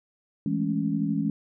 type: chord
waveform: sine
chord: A major seventh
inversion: second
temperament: equal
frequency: 164.81 / 207.7 / 220 / 277.2 Hz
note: E3 / G#3 / A3 / C#4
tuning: 0 / 0 / 0 / 0 cents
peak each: -29 / -28 / -33 / -28 dBFS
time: 0.46-1.3 s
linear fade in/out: 2 ms
effects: none